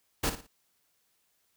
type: noise with echo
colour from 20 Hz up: pink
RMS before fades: -28 dBFS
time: 0.23-0.3 s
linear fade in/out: 10 ms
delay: 57 ms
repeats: 3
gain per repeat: -10 dB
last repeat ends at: 0.471 s
effects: white hiss -73 dBFS RMS until 1.56 s